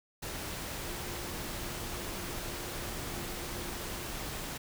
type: tone in noise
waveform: sine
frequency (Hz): 350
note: F4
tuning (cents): +4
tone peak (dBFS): -48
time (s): 0.8-4.11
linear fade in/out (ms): 10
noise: pink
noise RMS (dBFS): -39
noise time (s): 0.22-4.58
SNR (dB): -12
effects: none